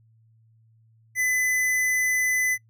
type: tone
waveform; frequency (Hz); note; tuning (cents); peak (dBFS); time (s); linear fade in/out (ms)
square; 2011; B6; +31; -22; 1.15-2.58; 50
effects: noise-tail reverb RT60 0.1 s tail -21 dB re dry + added 112 Hz sine -56 dBFS peak until 2.69 s